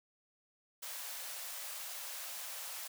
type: high-pass noise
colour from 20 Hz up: white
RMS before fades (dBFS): -44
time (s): 0.82-2.88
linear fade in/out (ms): 10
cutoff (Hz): 500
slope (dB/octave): 96
effects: none